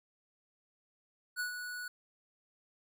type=tone with ADSR envelope; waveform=square; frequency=1471 Hz; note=F#6; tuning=11 cents flat; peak=-33 dBFS; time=1.36-1.88 s; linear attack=40 ms; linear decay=110 ms; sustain=-7 dB; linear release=3 ms; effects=none